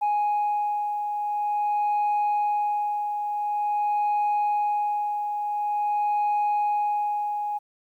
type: beating tone pair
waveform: sine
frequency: 831 / 831.47 Hz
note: G#5 / G#5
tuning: +1 / +2 cents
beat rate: 0.47 Hz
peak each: -21 / -30 dBFS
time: 0.01-7.59 s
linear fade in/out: 20 ms
effects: tanh soft clip ceiling -19 dBFS + 10-bit